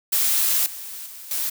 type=noise with level steps; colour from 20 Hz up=blue; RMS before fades=-20 / -35 / -39 / -25 dBFS; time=0.12-1.5 s; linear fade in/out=10 ms; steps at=0.66 / 1.06 / 1.31 s; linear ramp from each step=2 ms; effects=none